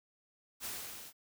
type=noise with level ramp; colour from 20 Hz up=white; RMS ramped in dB=-39 to -51 dBFS; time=0.6-1.13 s; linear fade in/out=50 ms; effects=none